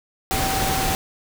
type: tone in noise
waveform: sine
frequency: 770 Hz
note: G5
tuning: 31 cents flat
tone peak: -25 dBFS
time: 0.31-0.95 s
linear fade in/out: 0 ms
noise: pink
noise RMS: -23 dBFS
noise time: 0.31-0.95 s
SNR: -5 dB
effects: none